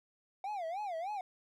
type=tone with vibrato; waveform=triangle; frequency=740 Hz; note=F#5; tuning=in tune; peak=-34 dBFS; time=0.44-1.21 s; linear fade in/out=2 ms; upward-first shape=sine; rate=3.3 Hz; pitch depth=240 cents each way; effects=none